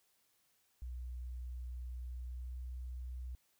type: tone with pitch glide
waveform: sine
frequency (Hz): 61.74 to 62.53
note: B1 to B1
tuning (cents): 0 to +22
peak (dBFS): -40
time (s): 0.82-3.35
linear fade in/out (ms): 0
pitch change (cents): +22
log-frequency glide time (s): 2.19-2.55
effects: tanh soft clip ceiling -36 dBFS + white hiss -75 dBFS RMS until 3.59 s